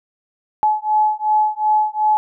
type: beating tone pair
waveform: sine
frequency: 853 / 855.7 Hz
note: G#5 / A5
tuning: +46 / -48 cents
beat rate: 2.7 Hz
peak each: -17 dBFS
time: 0.63-2.17 s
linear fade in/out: 0 ms
effects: none